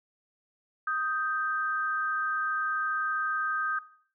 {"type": "tone pair together", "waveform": "sine", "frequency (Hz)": [1247.5, 1568], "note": ["D#6", "G6"], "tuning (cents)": [4, 0], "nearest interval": "major third", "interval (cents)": 396, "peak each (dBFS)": [-29, -30], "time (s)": [0.87, 3.79], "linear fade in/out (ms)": 5, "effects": ["noise-tail reverb RT60 0.5 s tail -17 dB re dry"]}